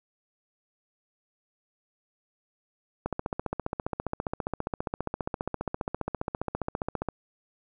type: click train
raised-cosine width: 1 ms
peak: -15 dBFS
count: 61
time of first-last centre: 3.06-7.087 s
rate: 14.9 Hz
effects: none